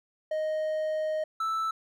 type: tone pair in turn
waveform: triangle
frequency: 622.3 / 1318.6 Hz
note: D#5 / E6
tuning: 0 / 0 cents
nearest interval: octave + minor second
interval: 1300 cents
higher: second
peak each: -25 dBFS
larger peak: neither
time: 0.31-1.24 / 1.4-1.71 s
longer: first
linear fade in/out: 5 ms
effects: none